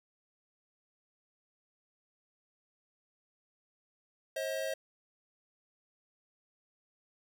square tone pair together, 536 / 637.4 Hz, C5 / D#5, +42 / +42 cents, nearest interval minor third, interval 300 cents, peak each -37 / -37 dBFS, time 4.36-4.74 s, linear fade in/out 5 ms, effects none

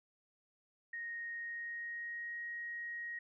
sine tone with pitch glide, 1864.7 to 1884.2 Hz, A#6 to A#6, 0 to +18 cents, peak -40 dBFS, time 0.93-3.19 s, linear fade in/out 5 ms, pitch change +18 cents, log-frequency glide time 1.34-2.4 s, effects none

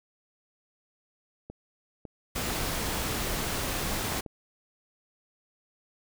click train, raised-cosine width 2 ms, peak -27 dBFS, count 6, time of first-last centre 1.5-4.262 s, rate 1.81 Hz
pink noise, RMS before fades -31 dBFS, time 2.35-4.21 s, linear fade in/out 10 ms
effects none

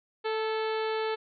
harmonic tone with a mistuned harmonic, 440 Hz, A4, in tune, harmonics 1 / 2 / 3 / 4 / 5 / 6 / 7 / 8 / 9 / 10, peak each -29 / -35 / -39 / -41 / -43 / -45 / -46 / -47 / -48 / -49 dBFS, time 0.24-1.16 s, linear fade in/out 20 ms, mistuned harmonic 4, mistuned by -32 cents, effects none

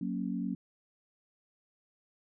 sine chord, F# major, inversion none, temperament equal, 185 / 233.1 / 277.2 Hz, F#3 / A#3 / C#4, 0 / 0 / 0 cents, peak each -35 / -36 / -37 dBFS, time 0.01-0.55 s, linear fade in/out 5 ms, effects none

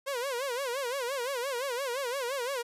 sawtooth tone with vibrato, 516 Hz, C5, 24 cents flat, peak -27 dBFS, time 0.06-2.63 s, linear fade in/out 20 ms, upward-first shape sine, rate 5.8 Hz, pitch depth 160 cents each way, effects resampled to 32000 Hz

